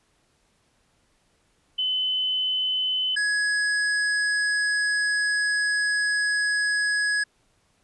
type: tone pair in turn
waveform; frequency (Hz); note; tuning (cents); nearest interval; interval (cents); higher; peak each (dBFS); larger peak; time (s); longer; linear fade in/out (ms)
sine / square; 3029 / 1675.1; F#7 / G#6; +40 / +14; minor seventh; 1026; first; -22; neither; 1.78-3.16 / 3.16-7.24; second; 10
effects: pink hiss -66 dBFS RMS until 7.83 s + resampled to 24000 Hz